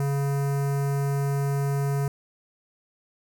square tone with notch filter, 140 Hz, C#3, 18 cents sharp, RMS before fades -25 dBFS, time 0-2.08 s, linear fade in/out 2 ms, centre 3400 Hz, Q 0.54, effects none

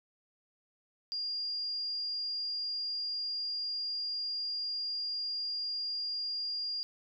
sine tone, 4814 Hz, D8, 42 cents sharp, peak -33 dBFS, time 1.12-6.83 s, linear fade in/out 0 ms, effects none

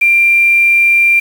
sine tone with quantisation, 2375 Hz, D7, 19 cents sharp, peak -6 dBFS, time 0.01-1.2 s, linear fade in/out 10 ms, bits 5, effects none

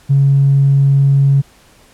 triangle tone with tanh clipping, 138.59 Hz, C#3, in tune, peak -7 dBFS, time 0.09-1.42 s, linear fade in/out 20 ms, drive 4 dB, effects pink hiss -47 dBFS RMS until 1.93 s + low-pass 12000 Hz 12 dB/octave

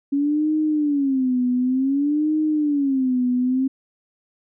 sine tone with vibrato, 277.2 Hz, C#4, in tune, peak -17 dBFS, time 0.12-3.68 s, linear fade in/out 10 ms, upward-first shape sine, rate 0.55 Hz, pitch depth 190 cents each way, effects none

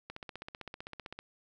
click train, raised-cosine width 0.3 ms, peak -26 dBFS, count 18, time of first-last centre 0.1-1.19 s, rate 15.6 Hz, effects none

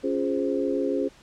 sine chord, Db major seventh, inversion none, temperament equal, 277.2 / 349.2 / 415.3 / 523.3 Hz, Db4 / F4 / Ab4 / C5, 0 / 0 / 0 / 0 cents, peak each -27 / -30 / -28 / -29 dBFS, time 0.03-1.09 s, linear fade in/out 20 ms, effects pink hiss -53 dBFS RMS until 1.22 s + low-pass 7000 Hz 12 dB/octave

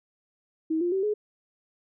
sine tone with pitch steps, 319.1 / 350 / 383.9 / 421.1 Hz, D#4 / F4 / G4 / G#4, +44 / +4 / -36 / +24 cents, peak -23 dBFS, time 0.7-1.14 s, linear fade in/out 10 ms, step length 110 ms, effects none

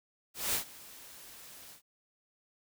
white noise with ADSR envelope, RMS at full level -30 dBFS, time 0.34-1.82 s, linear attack 200 ms, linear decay 100 ms, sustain -21 dB, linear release 100 ms, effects none

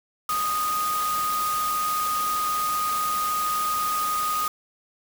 sine tone in noise, 1240 Hz, D#6, 6 cents flat, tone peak -23 dBFS, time 0.29-4.48 s, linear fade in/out 2 ms, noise white, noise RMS -32 dBFS, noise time 0.29-4.48 s, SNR +6 dB, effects none

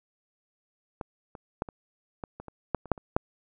clicks, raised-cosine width 1 ms, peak -20 / -28 / -14 / -26 / -21 / -26 / -27 / -11 / -29 / -8 / -29 / -8 dBFS, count 12, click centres 1.012 / 1.352 / 1.621 / 1.688 / 2.238 / 2.4 / 2.483 / 2.747 / 2.857 / 2.917 / 2.978 / 3.165 s, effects none

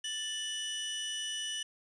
sawtooth tone pair together, 1763 / 2955 Hz, A6 / F#7, +3 / -3 cents, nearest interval major sixth, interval 894 cents, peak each -40 / -32 dBFS, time 0.04-1.63 s, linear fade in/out 5 ms, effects resampled to 22050 Hz + 11-bit

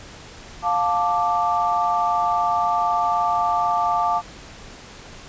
sine chord, D minor, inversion first, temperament just, 704.8 / 881 / 1174.7 Hz, F5 / A5 / D6, +16 / +2 / 0 cents, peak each -22 dBFS, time 0.62-4.22 s, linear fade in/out 50 ms, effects pink hiss -41 dBFS RMS until 5.28 s + resampled to 16000 Hz

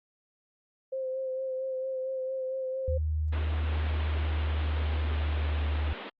sine tone with vibrato, 523.3 Hz, C5, in tune, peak -30 dBFS, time 0.92-2.98 s, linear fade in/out 10 ms, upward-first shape sine, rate 4.4 Hz, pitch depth 21 cents each way
sine tone with pitch glide, 77.4 to 75.07 Hz, D#2 to D2, -9 to +39 cents, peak -26 dBFS, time 2.88-5.93 s, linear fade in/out 0 ms, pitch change -52 cents, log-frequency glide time 3.08-5.73 s
pink band-pass noise, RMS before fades -41 dBFS, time 3.32-6.1 s, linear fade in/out 10 ms, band 210 to 3600 Hz, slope 48 dB/octave
effects Opus 32 kbps

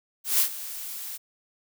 blue noise with ADSR envelope, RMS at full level -20 dBFS, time 0.24-1.18 s, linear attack 160 ms, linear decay 85 ms, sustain -16 dB, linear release 23 ms, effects none

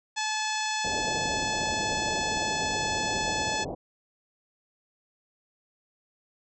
harmonic tone, 862 Hz, A5, 36 cents flat, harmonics 1 / 2 / 3 / 4 / 5 / 6 / 7 / 8 / 9, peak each -31 / -34 / -36 / -37 / -38 / -39 / -39 / -40 / -41 dBFS, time 0.16-3.65 s, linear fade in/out 20 ms
white low-pass noise, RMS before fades -35 dBFS, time 0.84-3.75 s, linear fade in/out 10 ms, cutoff 790 Hz, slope 48 dB/octave
effects none

